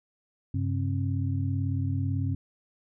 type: tone cluster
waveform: sine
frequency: 97.2 / 135.3 / 269 Hz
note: G2 / C#3 / C4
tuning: -14 / -42 / +48 cents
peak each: -27 / -31 / -34 dBFS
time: 0.54-2.35 s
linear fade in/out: 5 ms
effects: none